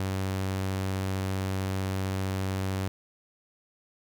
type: tone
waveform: sawtooth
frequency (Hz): 95.5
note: G2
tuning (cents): -45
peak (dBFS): -24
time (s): 0-2.88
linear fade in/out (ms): 0
effects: none